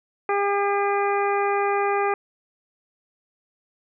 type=harmonic tone; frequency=402.8 Hz; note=G4; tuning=47 cents sharp; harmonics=1 / 2 / 3 / 4 / 5 / 6; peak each=-23 / -24 / -27 / -33 / -33 / -34 dBFS; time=0.29-2.14 s; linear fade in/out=2 ms; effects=none